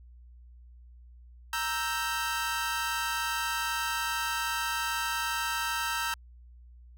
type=chord; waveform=sawtooth; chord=E diminished; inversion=second; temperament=equal; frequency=932.3 / 1318.5 / 1568 Hz; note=Bb5 / E6 / G6; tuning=0 / 0 / 0 cents; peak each=-30 dBFS; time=1.53-6.14 s; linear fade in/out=2 ms; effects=added 60 Hz sine -49 dBFS peak until 6.97 s